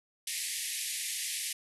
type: band-pass noise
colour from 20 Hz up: white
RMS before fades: -36 dBFS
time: 0.27-1.53 s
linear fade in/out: 5 ms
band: 1800 to 12000 Hz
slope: 96 dB/octave
effects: none